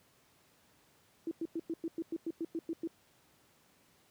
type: tone bursts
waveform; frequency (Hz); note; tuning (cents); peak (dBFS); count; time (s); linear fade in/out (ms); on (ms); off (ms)
sine; 329.6; E4; 0; -33; 12; 1.27-2.874; 2; 42; 100
effects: pink hiss -67 dBFS RMS until 4.1 s + high-pass 100 Hz 12 dB/octave